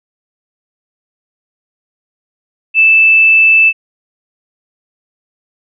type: tone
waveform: sine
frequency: 2637 Hz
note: E7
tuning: in tune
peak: -4 dBFS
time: 2.74-3.73 s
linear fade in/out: 50 ms
effects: none